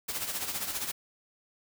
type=noise with tremolo; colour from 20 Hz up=white; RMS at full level=-32 dBFS; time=0.08-0.92 s; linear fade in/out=10 ms; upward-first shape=sine; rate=15 Hz; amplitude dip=60%; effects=none